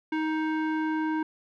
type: tone with low-pass filter sweep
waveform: square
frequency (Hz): 313.6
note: D#4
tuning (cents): +14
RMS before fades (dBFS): -28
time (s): 0.12-1.23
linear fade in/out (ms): 5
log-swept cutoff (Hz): 2100 to 1400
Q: 1.6
effects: none